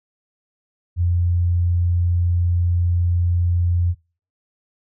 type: tone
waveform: sine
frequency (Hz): 87.31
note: F2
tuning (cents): 0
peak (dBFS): -15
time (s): 0.96-3.95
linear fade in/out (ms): 50
effects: noise-tail reverb RT60 0.4 s tail -25 dB re dry